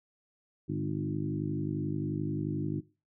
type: harmonic tone with a mistuned harmonic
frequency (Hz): 51.4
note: G#1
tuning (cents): -17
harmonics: 2 / 3 / 4 / 5 / 6 / 7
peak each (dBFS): -39 / -34 / -41 / -40 / -36 / -41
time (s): 0.68-2.81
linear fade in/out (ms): 20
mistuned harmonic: 3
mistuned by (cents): -45
effects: noise-tail reverb RT60 0.3 s tail -18 dB re dry